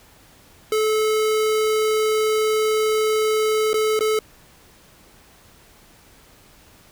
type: tone with dropouts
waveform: square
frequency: 433.2 Hz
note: A4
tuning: 27 cents flat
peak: -18 dBFS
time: 0.72-4.19 s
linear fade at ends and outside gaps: 2 ms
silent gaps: 3.732-3.741 / 3.992-4.007 s
effects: pink hiss -51 dBFS RMS until 6.91 s